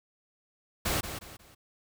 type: noise with echo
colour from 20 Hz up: pink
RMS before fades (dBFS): -29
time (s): 0.85-1.01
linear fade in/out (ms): 10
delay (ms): 180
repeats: 3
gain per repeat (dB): -9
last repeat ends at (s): 1.55
effects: none